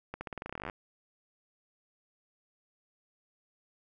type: accelerating click train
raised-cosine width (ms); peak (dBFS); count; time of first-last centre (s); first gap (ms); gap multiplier
0.5; -23; 19; 0.14-0.698; 70; 0.89
effects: none